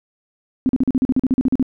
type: tone bursts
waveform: sine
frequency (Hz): 258.7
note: C4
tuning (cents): -19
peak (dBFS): -12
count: 14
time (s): 0.66-1.627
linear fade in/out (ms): 0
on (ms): 31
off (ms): 41
effects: none